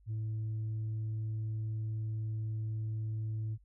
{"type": "tone", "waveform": "sine", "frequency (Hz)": 109.5, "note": "A2", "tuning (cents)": -8, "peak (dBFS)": -31, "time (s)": [0.06, 3.58], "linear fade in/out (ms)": 50, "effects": ["tanh soft clip ceiling -32 dBFS", "added 50 Hz sine -60 dBFS peak until 3.64 s"]}